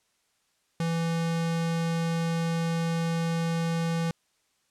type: tone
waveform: square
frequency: 166.1 Hz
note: E3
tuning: 13 cents sharp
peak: -26 dBFS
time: 0.8-4.11 s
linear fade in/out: 2 ms
effects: white hiss -71 dBFS RMS until 4.7 s + low-pass 9000 Hz 12 dB/octave